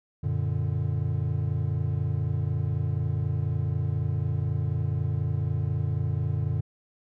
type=chord; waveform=triangle; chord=Gb augmented; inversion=none; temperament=equal; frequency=92.5 / 116.54 / 146.83 Hz; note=Gb2 / Bb2 / D3; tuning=0 / 0 / 0 cents; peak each=-27 dBFS; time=0.23-6.61 s; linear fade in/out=10 ms; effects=none